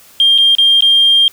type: tone with dropouts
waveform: sine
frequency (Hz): 3200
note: G7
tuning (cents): +35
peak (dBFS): -5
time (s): 0.2-1.28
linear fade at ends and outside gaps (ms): 1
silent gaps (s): 0.379-0.384 / 0.551-0.584 / 0.807-0.823
effects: tanh soft clip ceiling -1 dBFS + white hiss -43 dBFS RMS until 1.32 s